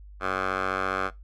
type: tone with band-pass filter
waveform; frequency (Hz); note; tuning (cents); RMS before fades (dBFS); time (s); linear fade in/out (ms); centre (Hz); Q
10% pulse; 94.7; F#2; +41; -28; 0.2-1.11; 50; 1200; 2.2
effects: noise-tail reverb RT60 0.2 s tail -20 dB re dry + added 50 Hz sine -43 dBFS peak until 1.23 s